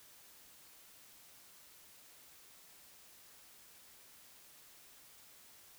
silence, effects white hiss -60 dBFS RMS until 5.78 s

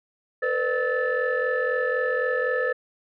sine tone cluster, 462.1 / 506 / 592 / 1297 / 1749 Hz, A#4 / B4 / D5 / E6 / A6, -15 / +42 / +14 / -28 / -11 cents, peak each -29 / -24 / -33 / -33 / -26 dBFS, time 0.42-2.73 s, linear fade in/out 10 ms, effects tanh soft clip ceiling -14 dBFS

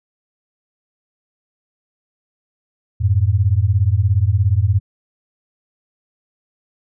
sine beating tone pair, 90 / 107 Hz, F#2 / A2, -47 / -48 cents, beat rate 17 Hz, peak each -15 dBFS, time 3-4.8 s, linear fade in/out 20 ms, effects none

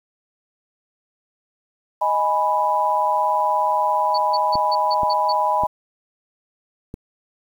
sine chord, G# minor, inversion second, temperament equal, 622.3 / 830.6 / 987.8 Hz, D#5 / G#5 / B5, 0 / 0 / 0 cents, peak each -24 / -21 / -19 dBFS, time 2.01-5.67 s, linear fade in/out 10 ms
sine tone bursts, 4478 Hz, C#8, 17 cents sharp, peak -24 dBFS, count 7, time 4.14-5.327 s, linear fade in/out 10 ms, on 41 ms, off 150 ms
clicks, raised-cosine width 3 ms, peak -18 dBFS, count 4, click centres 4.555 / 5.033 / 5.636 / 6.941 s
effects 8-bit

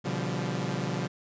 sawtooth chord, G dominant seventh, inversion first, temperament equal with one note detuned, 123.47 / 143.4 / 174.61 / 196 Hz, B2 / D3 / F3 / G3, 0 / -41 / 0 / 0 cents, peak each -31 / -30 / -30 / -32 dBFS, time 0.04-1.08 s, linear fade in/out 20 ms, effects resampled to 16000 Hz

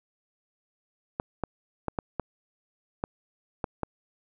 clicks, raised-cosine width 1 ms, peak -14 dBFS, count 8, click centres 1.199 / 1.437 / 1.883 / 1.988 / 2.197 / 3.039 / 3.642 / 3.833 s, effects none

